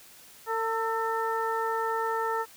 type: harmonic tone with a mistuned harmonic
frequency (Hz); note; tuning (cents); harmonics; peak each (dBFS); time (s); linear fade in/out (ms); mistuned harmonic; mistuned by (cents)
451.2; A4; +44; 1 / 2 / 3 / 4; -31 / -30 / -32 / -37; 0.46-2.46; 50; 3; -36
effects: white hiss -52 dBFS RMS until 2.56 s